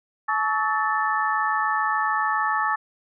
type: tone cluster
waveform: sine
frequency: 859 / 1126 / 1293 / 1763 Hz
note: A5 / C#6 / E6 / A6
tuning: -42 / +27 / -34 / +3 cents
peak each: -26 dBFS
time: 0.28-2.76 s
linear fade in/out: 10 ms
effects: none